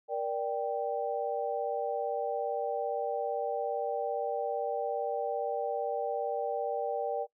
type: chord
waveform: sine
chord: G minor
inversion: first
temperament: just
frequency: 470.4 / 588 / 784 Hz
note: Bb4 / D5 / G5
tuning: +16 / +2 / 0 cents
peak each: -34 dBFS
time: 0.08-7.27 s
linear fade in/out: 50 ms
effects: noise-tail reverb RT60 0.1 s tail -21 dB re dry